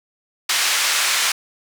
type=band-pass noise; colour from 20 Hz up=pink; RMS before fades=-19 dBFS; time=0.49-1.32 s; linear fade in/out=5 ms; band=1600 to 9100 Hz; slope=12 dB/octave; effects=none